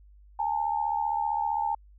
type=tone pair together; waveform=sine; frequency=826.6 / 902 Hz; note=G#5 / A5; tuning=-8 / +43 cents; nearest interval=major second; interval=151 cents; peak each=-28 / -28 dBFS; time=0.39-1.75 s; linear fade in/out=5 ms; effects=added 50 Hz sine -51 dBFS peak until 1.98 s